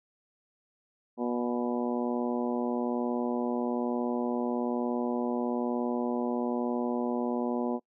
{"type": "harmonic tone with a mistuned harmonic", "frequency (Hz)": 121.1, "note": "B2", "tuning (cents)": -34, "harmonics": [2, 3, 4, 5, 6, 7, 8], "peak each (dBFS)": [-30, -34, -36, -38, -40, -41, -42], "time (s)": [1.17, 7.8], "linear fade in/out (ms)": 50, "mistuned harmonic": 8, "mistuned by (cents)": 34, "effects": ["noise-tail reverb RT60 0.1 s tail -24 dB re dry"]}